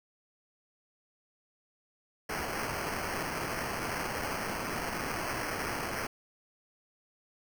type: noise with sample-and-hold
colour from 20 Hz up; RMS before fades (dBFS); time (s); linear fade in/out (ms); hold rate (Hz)
violet; -35; 2.29-6.07; 5; 3675
effects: none